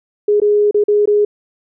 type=tone with dropouts; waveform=sine; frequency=415.3 Hz; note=G#4; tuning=in tune; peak=-9 dBFS; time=0.28-1.25 s; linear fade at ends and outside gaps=5 ms; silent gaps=0.401-0.417 / 0.711-0.744 / 0.839-0.882 / 1.057-1.074 s; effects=none